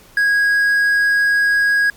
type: tone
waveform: triangle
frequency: 1649 Hz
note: G#6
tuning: 13 cents flat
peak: -10 dBFS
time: 0.17-1.9 s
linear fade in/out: 2 ms
effects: pink hiss -46 dBFS RMS until 1.96 s + MP3 96 kbps